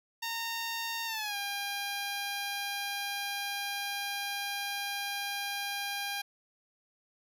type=tone with pitch glide; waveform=10% pulse; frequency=919 to 804.7 Hz; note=A#5 to G5; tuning=-25 to +45 cents; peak=-25 dBFS; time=0.22-6.22 s; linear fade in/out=10 ms; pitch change=-230 cents; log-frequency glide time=1.06-1.36 s; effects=none